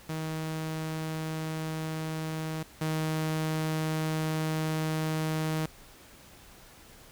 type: tone pair in turn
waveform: sawtooth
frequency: 158.3 / 157.3 Hz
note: D#3 / D#3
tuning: +30 / +19 cents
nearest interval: unison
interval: 11 cents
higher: first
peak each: -28 / -24 dBFS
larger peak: second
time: 0.09-2.63 / 2.81-5.66 s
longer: second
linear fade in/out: 5 ms
effects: pink hiss -53 dBFS RMS until 7.11 s